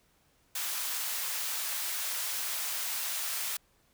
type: high-pass noise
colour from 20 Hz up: white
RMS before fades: -34 dBFS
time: 0.55-3.57 s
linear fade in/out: 5 ms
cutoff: 840 Hz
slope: 12 dB/octave
effects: pink hiss -68 dBFS RMS until 3.93 s